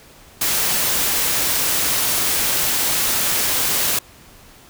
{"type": "noise", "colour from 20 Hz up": "white", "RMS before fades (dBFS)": -19, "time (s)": [0.41, 3.99], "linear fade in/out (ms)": 5, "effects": ["pink hiss -46 dBFS RMS until 4.69 s"]}